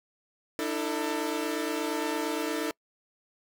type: tone cluster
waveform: sawtooth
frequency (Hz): 298.2 / 326.8 / 447.8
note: D4 / E4 / A4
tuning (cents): +27 / -15 / +30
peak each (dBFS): -29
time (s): 0.59-2.71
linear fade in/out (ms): 0
effects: noise-tail reverb RT60 0.1 s tail -26 dB re dry

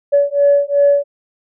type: beating tone pair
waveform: sine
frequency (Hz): 568 / 570.7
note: C#5 / D5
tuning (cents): +42 / -50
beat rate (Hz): 2.7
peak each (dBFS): -12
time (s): 0.12-1.04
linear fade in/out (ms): 20
effects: tanh soft clip ceiling -3 dBFS

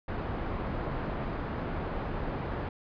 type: low-pass noise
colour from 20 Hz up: pink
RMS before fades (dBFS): -34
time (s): 0.08-2.69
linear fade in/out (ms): 5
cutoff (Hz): 1300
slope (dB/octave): 12
effects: resampled to 11025 Hz

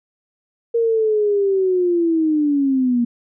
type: linear sweep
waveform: sine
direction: down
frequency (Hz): 467.8 to 234.6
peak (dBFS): -14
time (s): 0.74-3.05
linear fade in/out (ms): 10
effects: none

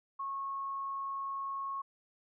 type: tone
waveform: sine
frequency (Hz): 1095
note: C#6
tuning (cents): -22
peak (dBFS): -35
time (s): 0.19-1.82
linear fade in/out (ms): 10
effects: none

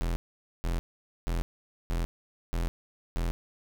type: tone bursts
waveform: 45% pulse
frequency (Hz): 42.34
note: E1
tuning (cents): +47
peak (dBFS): -27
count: 6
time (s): 0.01-3.31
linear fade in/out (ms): 0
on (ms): 150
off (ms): 480
effects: none

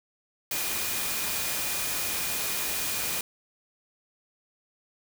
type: tone in noise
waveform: sine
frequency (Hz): 2443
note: D#7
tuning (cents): -32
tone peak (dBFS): -40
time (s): 0.51-3.21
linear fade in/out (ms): 2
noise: white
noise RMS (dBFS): -30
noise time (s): 0.51-3.21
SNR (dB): -13
effects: none

